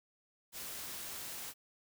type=noise; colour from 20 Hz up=white; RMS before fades=-44 dBFS; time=0.52-1.54 s; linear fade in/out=50 ms; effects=none